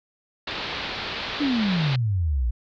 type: low-pass noise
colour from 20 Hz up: white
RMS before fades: -31 dBFS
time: 0.47-1.96 s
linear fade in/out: 5 ms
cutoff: 4400 Hz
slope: 48 dB/octave
type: exponential sweep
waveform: sine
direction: down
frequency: 301.3 to 55.3 Hz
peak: -20 dBFS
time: 1.4-2.51 s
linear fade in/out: 10 ms
effects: none